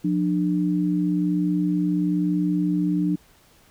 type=tone pair together; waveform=sine; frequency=177.6 / 298.7 Hz; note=F3 / D4; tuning=+29 / +29 cents; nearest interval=major sixth; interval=900 cents; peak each=-22 dBFS; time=0.04-3.16 s; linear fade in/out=10 ms; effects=pink hiss -56 dBFS RMS until 3.7 s